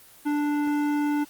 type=tone with hard clipping; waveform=triangle; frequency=293.7 Hz; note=D4; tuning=in tune; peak=-24 dBFS; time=0.25-1.25 s; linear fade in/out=20 ms; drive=17 dB; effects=white hiss -51 dBFS RMS until 1.29 s + Opus 24 kbps